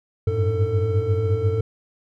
triangle tone cluster, 94.1 / 99.9 / 108.3 / 446.9 Hz, F#2 / G2 / A2 / A4, +30 / +33 / -27 / +27 cents, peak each -22 dBFS, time 0.27-1.61 s, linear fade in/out 5 ms, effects none

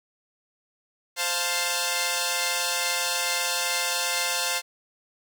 5% pulse chord, F major, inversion second, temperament equal, 523.3 / 698.5 / 880 Hz, C5 / F5 / A5, 0 / 0 / 0 cents, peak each -17 dBFS, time 1.16-4.62 s, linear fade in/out 50 ms, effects none

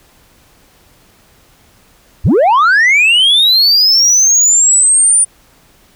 sine linear sweep, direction up, 41.81 to 9397 Hz, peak -3 dBFS, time 2.24-5.25 s, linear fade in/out 20 ms, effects tanh soft clip ceiling -5 dBFS + pink hiss -48 dBFS RMS until 5.95 s

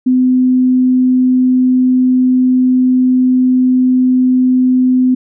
sine tone, 254.5 Hz, C4, 48 cents flat, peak -7 dBFS, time 0.06-5.15 s, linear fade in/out 10 ms, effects none

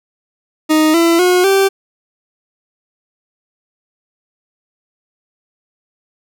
40% pulse tone with pitch steps, 311.1 / 335.4 / 361.5 / 389.7 Hz, D#4 / E4 / F#4 / G4, 0 / +30 / -40 / -10 cents, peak -8 dBFS, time 0.69-1.69 s, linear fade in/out 20 ms, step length 250 ms, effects none

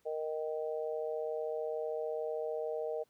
harmonic tone, 155.56 Hz, D#3, in tune, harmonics 3 / 4 / 5, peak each -36 / -38 / -46 dBFS, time 0.05-3.04 s, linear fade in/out 20 ms, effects pink hiss -74 dBFS RMS until 3.09 s + high-pass 80 Hz 12 dB/octave

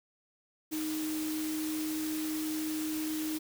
sine tone in noise, 311.1 Hz, D#4, in tune, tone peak -32 dBFS, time 0.71-3.39 s, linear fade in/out 20 ms, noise white, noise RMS -41 dBFS, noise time 0.71-3.39 s, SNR +6 dB, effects none

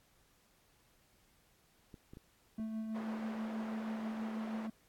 clicks, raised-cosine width 3 ms, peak -38 dBFS, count 4, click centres 1.942 / 2.135 / 2.171 / 2.597 s
triangle tone with tremolo, 220.3 Hz, A3, 2 cents sharp, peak -34 dBFS, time 2.58-4.7 s, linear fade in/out 5 ms, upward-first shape sine, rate 6.2 Hz, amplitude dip 35%
white band-pass noise, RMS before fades -49 dBFS, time 2.94-4.68 s, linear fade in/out 20 ms, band 310 to 940 Hz, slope 12 dB/octave
effects pink hiss -70 dBFS RMS until 4.88 s + AAC 64 kbps

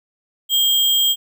sine tone with sample-and-hold, 3216 Hz, G7, 44 cents sharp, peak -13 dBFS, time 0.49-1.16 s, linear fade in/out 50 ms, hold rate 11025 Hz, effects none

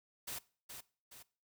white noise with echo, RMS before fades -43 dBFS, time 0.27-0.39 s, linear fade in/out 10 ms, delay 420 ms, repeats 2, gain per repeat -6 dB, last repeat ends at 1.23 s, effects noise-tail reverb RT60 0.4 s tail -21 dB re dry

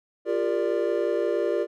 triangle chord, G minor seventh, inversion third, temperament equal with one note detuned, 349.2 / 400.2 / 466.2 / 587.3 Hz, F4 / G4 / Bb4 / D5, 0 / +36 / 0 / 0 cents, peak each -26 dBFS, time 0.25-1.67 s, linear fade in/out 50 ms, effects none

